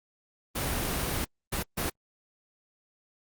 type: noise bursts at uneven times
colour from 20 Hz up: pink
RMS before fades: -30 dBFS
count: 3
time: 0.55-1.25 / 1.52-1.63 / 1.77-1.9 s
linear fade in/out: 10 ms
effects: Opus 32 kbps